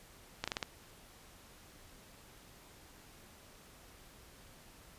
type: slowing click train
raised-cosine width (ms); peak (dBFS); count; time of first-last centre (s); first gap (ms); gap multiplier
0.2; -17; 5; 0.44-0.628; 36; 1.18
effects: pink hiss -58 dBFS RMS until 4.98 s + resampled to 32000 Hz